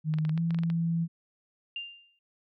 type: tone with pitch glide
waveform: sine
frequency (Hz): 155.7 to 166.88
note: D#3 to E3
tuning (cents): +2 to +22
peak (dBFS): -25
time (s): 0.04-1.08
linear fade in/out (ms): 50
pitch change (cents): +120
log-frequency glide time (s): 0.32-0.39
type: clicks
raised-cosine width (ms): 0.3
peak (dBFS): -26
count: 10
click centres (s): 0.139 / 0.186 / 0.251 / 0.294 / 0.377 / 0.507 / 0.546 / 0.588 / 0.635 / 0.701
type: tone with exponential decay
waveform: sine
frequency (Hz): 2794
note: F7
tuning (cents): 0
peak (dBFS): -31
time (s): 1.76-2.19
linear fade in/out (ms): 2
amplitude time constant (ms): 92
effects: none